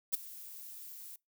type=noise with ADSR envelope; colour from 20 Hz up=violet; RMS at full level=-29 dBFS; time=0.12-1.16 s; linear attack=22 ms; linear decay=13 ms; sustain=-19 dB; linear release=4 ms; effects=noise-tail reverb RT60 0.2 s tail -25 dB re dry